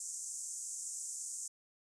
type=band-pass noise; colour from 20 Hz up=white; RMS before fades=-43 dBFS; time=0-1.48 s; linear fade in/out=5 ms; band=6500 to 8500 Hz; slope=48 dB/octave; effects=none